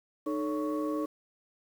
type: tone cluster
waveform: sine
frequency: 305.6 / 438.2 / 562 / 1113 Hz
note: D#4 / A4 / C#5 / C#6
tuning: -31 / -7 / +24 / +7 cents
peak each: -30 / -36 / -36 / -38 dBFS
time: 0.26-1.06 s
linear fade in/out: 10 ms
effects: tanh soft clip ceiling -22 dBFS + 9-bit